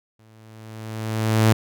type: tone with exponential growth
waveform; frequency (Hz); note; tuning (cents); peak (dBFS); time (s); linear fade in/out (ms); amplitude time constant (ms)
sawtooth; 110; A2; 0; -8; 0.19-1.53; 5; 290
effects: none